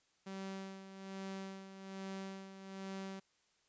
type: tone with tremolo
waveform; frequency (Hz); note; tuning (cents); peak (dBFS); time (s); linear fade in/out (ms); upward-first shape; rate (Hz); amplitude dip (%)
sawtooth; 192.8; G3; -28; -38; 0.26-3.2; 10; sine; 1.2; 65
effects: white hiss -75 dBFS RMS until 3.68 s + resampled to 16000 Hz